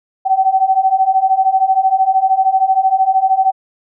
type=beating tone pair; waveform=sine; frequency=756 / 769 Hz; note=F#5 / G5; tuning=+37 / -33 cents; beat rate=13 Hz; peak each=-14 / -12 dBFS; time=0.25-3.52 s; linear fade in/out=20 ms; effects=none